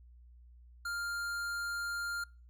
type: tone with tanh clipping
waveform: sine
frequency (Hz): 1400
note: F6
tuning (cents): +4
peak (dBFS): -37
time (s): 0.85-2.24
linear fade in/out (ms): 5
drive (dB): 18
effects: noise-tail reverb RT60 0.4 s tail -26 dB re dry + added 60 Hz sine -54 dBFS peak until 2.49 s